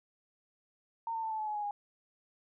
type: tone with pitch steps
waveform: sine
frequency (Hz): 915 / 900.8 / 886.9 / 873.2 / 859.7 / 846.4 / 833.3 / 820.4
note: A#5 / A5 / A5 / A5 / A5 / G#5 / G#5 / G#5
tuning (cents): -32 / +40 / +14 / -13 / -40 / +33 / +6 / -21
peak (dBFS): -33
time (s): 1.07-1.71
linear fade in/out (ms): 2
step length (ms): 80
effects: none